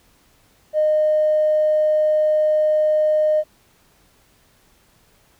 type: tone with tanh clipping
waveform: triangle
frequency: 614 Hz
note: D#5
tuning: 23 cents flat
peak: -14 dBFS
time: 0.73-3.44 s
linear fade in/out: 50 ms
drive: 4 dB
effects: pink hiss -57 dBFS RMS until 5.39 s